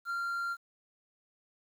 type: tone with quantisation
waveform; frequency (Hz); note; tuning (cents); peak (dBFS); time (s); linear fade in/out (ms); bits
triangle; 1385; F6; -15; -30; 0.05-0.57; 50; 10
effects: none